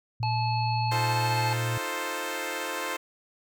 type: tone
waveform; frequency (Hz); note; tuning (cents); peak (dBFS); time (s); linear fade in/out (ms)
sine; 116.54; A#2; 0; -27; 0.2-1.78; 5
type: harmonic tone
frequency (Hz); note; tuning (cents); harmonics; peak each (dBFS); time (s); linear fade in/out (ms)
866; A5; -28; 1 / 3 / 5; -27 / -37 / -36; 0.23-1.53; 0
type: chord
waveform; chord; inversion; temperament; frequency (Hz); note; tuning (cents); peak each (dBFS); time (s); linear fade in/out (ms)
10% pulse; F dominant seventh; third; equal; 311.1 / 349.2 / 440 / 523.3; Eb4 / F4 / A4 / C5; 0 / 0 / 0 / 0; -30 / -29 / -28 / -25; 0.91-2.97; 10
effects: none